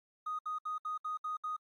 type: tone bursts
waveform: triangle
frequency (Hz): 1244.5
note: D#6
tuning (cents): 0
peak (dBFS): -31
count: 7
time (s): 0.26-1.566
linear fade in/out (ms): 10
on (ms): 130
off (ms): 66
effects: tanh soft clip ceiling -32 dBFS + AAC 64 kbps